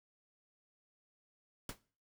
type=noise with exponential decay; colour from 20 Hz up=pink; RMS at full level=-39 dBFS; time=1.69-1.79 s; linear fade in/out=2 ms; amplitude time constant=20 ms; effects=noise-tail reverb RT60 0.4 s tail -19 dB re dry